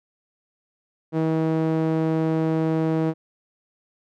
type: tone with band-pass filter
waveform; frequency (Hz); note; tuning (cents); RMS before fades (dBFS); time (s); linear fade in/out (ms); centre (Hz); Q
sawtooth; 160.1; D#3; +50; -22; 1.12-3.14; 50; 370; 1.1
effects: none